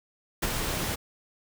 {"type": "noise with ADSR envelope", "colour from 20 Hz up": "pink", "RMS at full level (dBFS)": -26, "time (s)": [0.42, 0.96], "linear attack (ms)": 12, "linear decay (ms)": 32, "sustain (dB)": -4, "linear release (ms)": 19, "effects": []}